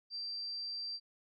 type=tone; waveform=sine; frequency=4699 Hz; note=D8; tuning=in tune; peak=-38 dBFS; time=0.1-1 s; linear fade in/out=50 ms; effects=none